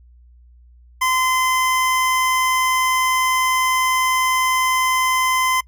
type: tone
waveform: 25% pulse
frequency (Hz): 1030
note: C6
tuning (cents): -28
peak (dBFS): -12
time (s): 1.01-5.61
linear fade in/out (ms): 10
effects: noise-tail reverb RT60 0.1 s tail -25 dB re dry + added 60 Hz sine -45 dBFS peak until 5.67 s